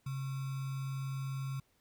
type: tone with sample-and-hold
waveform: sine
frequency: 134.6 Hz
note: C3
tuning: 49 cents sharp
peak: -35 dBFS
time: 0.06-1.6 s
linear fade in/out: 5 ms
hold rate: 1225 Hz
effects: pink hiss -73 dBFS RMS until 1.8 s